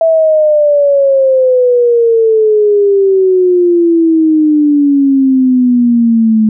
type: exponential sweep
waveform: sine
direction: down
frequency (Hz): 659.3 to 215.2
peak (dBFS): -5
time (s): 0.01-6.49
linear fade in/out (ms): 2
effects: none